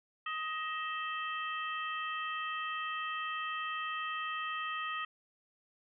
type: harmonic tone with a mistuned harmonic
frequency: 628 Hz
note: D#5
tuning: 16 cents sharp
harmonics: 2 / 3 / 4 / 5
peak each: -37 / -41 / -43 / -45 dBFS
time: 0.26-5.05 s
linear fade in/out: 5 ms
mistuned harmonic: 4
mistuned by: +82 cents
effects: none